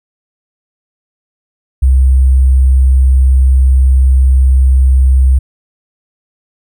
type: tone with sample-and-hold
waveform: sine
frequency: 65.41 Hz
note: C2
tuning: in tune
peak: -4 dBFS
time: 1.82-5.39 s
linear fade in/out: 10 ms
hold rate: 8820 Hz
effects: none